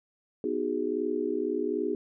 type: chord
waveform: sine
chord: G# minor seventh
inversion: first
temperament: just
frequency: 249.2 / 311.5 / 373.8 / 415.3 Hz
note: B3 / D#4 / F#4 / G#4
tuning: +16 / +2 / +18 / 0 cents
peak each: -35 / -32 / -32 / -31 dBFS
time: 0.44-1.95 s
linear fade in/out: 2 ms
effects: none